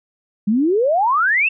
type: exponential sweep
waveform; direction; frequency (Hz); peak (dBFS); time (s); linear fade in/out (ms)
sine; up; 196.7 to 2761; -13; 0.47-1.49; 10
effects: none